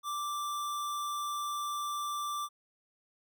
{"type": "tone", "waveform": "square", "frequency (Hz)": 1174.7, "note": "D6", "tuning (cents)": 0, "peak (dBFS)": -34, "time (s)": [0.03, 2.49], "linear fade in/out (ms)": 50, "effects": []}